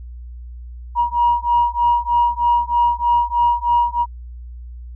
sine beating tone pair, 953 / 956.2 Hz, A#5 / A#5, +38 / +44 cents, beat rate 3.2 Hz, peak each -16 dBFS, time 0.95-4.06 s, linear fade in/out 50 ms, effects tanh soft clip ceiling -7 dBFS + added 60 Hz sine -31 dBFS peak until 4.95 s

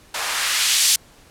blue noise with band-pass filter sweep, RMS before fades -19 dBFS, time 0.14-0.96 s, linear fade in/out 5 ms, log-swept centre 810 to 5200 Hz, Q 0.87, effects pink hiss -50 dBFS RMS until 1.3 s + low-pass 12000 Hz 12 dB/octave

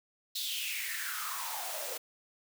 white noise with high-pass filter sweep, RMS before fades -37 dBFS, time 0.35-1.98 s, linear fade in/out 10 ms, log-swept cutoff 3900 to 480 Hz, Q 6.1, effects none

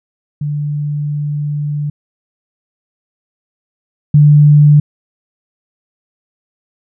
sine tone pair in turn, 147.2 / 147.8 Hz, D3 / D3, +4 / +11 cents, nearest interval unison, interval 7 cents, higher second, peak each -15 / -3 dBFS, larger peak second, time 0.41-1.9 / 4.14-4.8 s, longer first, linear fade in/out 5 ms, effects none

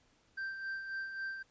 triangle tone with tremolo, 1568 Hz, G6, in tune, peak -34 dBFS, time 0.37-1.43 s, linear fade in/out 10 ms, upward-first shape sine, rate 3.7 Hz, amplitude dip 50%, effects pink hiss -70 dBFS RMS until 1.5 s + resampled to 16000 Hz

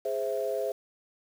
sine chord, Ab augmented, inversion none, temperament equal, 415.3 / 523.3 / 659.3 Hz, Ab4 / C5 / E5, 0 / 0 / 0 cents, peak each -32 / -31 / -32 dBFS, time 0.05-0.72 s, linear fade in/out 5 ms, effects tanh soft clip ceiling -18 dBFS + 8-bit

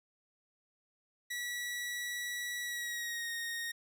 sawtooth tone with pitch glide, 1941 to 1860.9 Hz, B6 to A#6, -31 to -3 cents, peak -33 dBFS, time 1.3-3.72 s, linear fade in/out 10 ms, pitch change -72 cents, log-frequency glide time 2.62-3.3 s, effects none

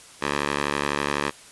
10% pulse tone with band-pass filter, 72 Hz, D2, 34 cents flat, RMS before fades -26 dBFS, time 0.21-1.31 s, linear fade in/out 20 ms, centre 1700 Hz, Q 0.6, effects white hiss -47 dBFS RMS until 1.51 s + resampled to 24000 Hz

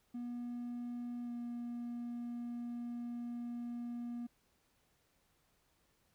triangle tone with pitch glide, 241.4 to 238.9 Hz, B3 to A#3, -39 to +43 cents, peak -37 dBFS, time 0.14-4.27 s, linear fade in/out 10 ms, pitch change -18 cents, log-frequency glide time 1.24-1.3 s, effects tanh soft clip ceiling -33 dBFS + pink hiss -75 dBFS RMS until 6.14 s

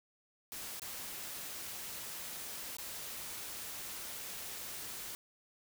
white noise with dropouts, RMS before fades -44 dBFS, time 0.52-5.15 s, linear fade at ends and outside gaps 0 ms, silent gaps 0.796-0.819 / 2.768-2.784 s, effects none

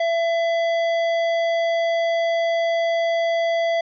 sine tone with hard clipping, 670 Hz, E5, 28 cents sharp, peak -20 dBFS, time 0-3.81 s, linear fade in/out 5 ms, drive 11 dB, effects resampled to 16000 Hz

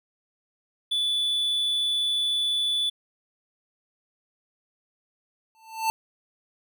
triangle tone, 3466 Hz, A7, 27 cents flat, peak -21 dBFS, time 0.91-2.9 s, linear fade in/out 10 ms
square tone with exponential growth, 890 Hz, A5, 20 cents sharp, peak -20 dBFS, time 5.55-5.9 s, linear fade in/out 0 ms, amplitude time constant 74 ms
effects none

